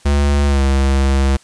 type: tone with pitch glide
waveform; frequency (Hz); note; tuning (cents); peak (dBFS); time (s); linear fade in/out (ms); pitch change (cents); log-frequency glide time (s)
square; 71.3 to 67.81; C#2 to C#2; +49 to -38; -12; 0.05-1.37; 10; -87; 0.46-0.62
effects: white hiss -48 dBFS RMS until 1.43 s + resampled to 22050 Hz